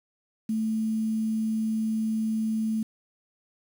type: tone with quantisation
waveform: sine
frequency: 220 Hz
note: A3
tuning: in tune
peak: -24 dBFS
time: 0.49-2.83 s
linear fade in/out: 5 ms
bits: 8
effects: none